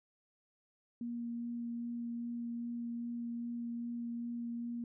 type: tone with vibrato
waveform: sine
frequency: 236.2 Hz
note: A#3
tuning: 23 cents sharp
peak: -37 dBFS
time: 1.01-4.84 s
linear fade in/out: 2 ms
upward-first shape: sine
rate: 2.5 Hz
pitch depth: 9 cents each way
effects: none